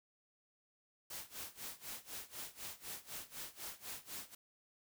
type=noise with tremolo; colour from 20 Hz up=white; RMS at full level=-45 dBFS; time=1.1-4.35 s; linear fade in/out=5 ms; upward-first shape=sine; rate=4 Hz; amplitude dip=90%; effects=none